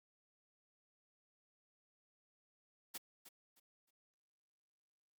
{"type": "noise with echo", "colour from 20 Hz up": "white", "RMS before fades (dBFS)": -45, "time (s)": [2.94, 2.98], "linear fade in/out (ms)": 10, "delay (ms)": 310, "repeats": 3, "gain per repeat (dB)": -12, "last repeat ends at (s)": 3.91, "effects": ["high-pass 200 Hz 12 dB/octave", "Opus 48 kbps"]}